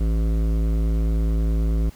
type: tone with hard clipping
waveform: sine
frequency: 54.7 Hz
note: A1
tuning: 9 cents flat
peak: -20 dBFS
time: 0-1.9 s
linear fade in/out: 10 ms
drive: 14 dB
effects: pink hiss -50 dBFS RMS until 1.95 s